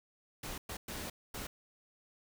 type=noise bursts at uneven times; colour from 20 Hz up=pink; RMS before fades=-42 dBFS; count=4; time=0.43-0.58 / 0.69-0.77 / 0.88-1.1 / 1.34-1.47 s; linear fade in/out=5 ms; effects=none